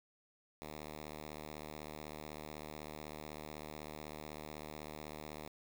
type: tone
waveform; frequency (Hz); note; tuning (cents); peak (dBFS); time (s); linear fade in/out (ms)
5% pulse; 76; D#2; -40; -34; 0.62-5.48; 0
effects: 10-bit